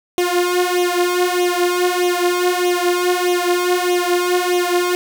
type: tone with flanger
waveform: sawtooth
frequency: 356.4 Hz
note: F4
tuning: 35 cents sharp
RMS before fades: -17 dBFS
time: 0.18-4.95 s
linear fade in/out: 0 ms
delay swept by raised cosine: 0.31 to 3.71 ms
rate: 1.6 Hz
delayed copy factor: +0.8
effects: none